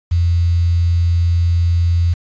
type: tone with quantisation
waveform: sine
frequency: 85.6 Hz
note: F2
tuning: 34 cents flat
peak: -11 dBFS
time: 0.11-2.14 s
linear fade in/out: 10 ms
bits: 6
effects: resampled to 16000 Hz